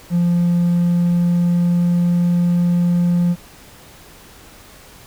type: tone with pitch glide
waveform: triangle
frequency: 173.6 to 174.61 Hz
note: F3 to F3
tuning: -10 to 0 cents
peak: -10 dBFS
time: 0.1-3.36 s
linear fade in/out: 50 ms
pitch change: +10 cents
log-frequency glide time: 0.39-2.66 s
effects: tanh soft clip ceiling -7 dBFS + pink hiss -43 dBFS RMS until 5.06 s